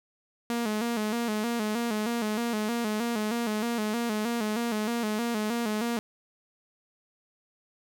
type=tone with vibrato; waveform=sawtooth; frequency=224 Hz; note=A3; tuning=31 cents sharp; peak=-23 dBFS; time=0.5-5.99 s; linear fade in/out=0 ms; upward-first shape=square; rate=3.2 Hz; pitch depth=89 cents each way; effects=none